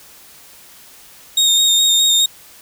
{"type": "tone with vibrato", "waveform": "30% pulse", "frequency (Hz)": 3700, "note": "A#7", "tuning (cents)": -14, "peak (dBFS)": -8, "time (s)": [1.37, 2.26], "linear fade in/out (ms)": 5, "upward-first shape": "square", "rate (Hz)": 4.8, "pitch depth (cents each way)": 20, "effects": ["white hiss -43 dBFS RMS until 2.61 s"]}